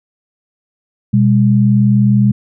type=tone pair together; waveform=sine; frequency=123.47 / 203.3 Hz; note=B2 / G#3; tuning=0 / -37 cents; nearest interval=major sixth; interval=863 cents; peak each=-10 dBFS; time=1.13-2.32 s; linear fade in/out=10 ms; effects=none